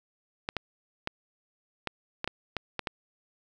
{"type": "clicks", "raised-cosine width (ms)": 0.3, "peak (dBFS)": -14, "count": 9, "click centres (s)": [0.489, 0.567, 1.074, 1.873, 2.244, 2.276, 2.567, 2.793, 2.872], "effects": []}